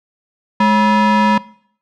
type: ring-modulated tone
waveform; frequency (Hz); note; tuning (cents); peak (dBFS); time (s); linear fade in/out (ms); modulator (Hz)
square; 379.4; F#4; +43; -7; 0.6-1.38; 5; 590
effects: noise-tail reverb RT60 0.6 s tail -21 dB re dry + low-pass 3000 Hz 12 dB/octave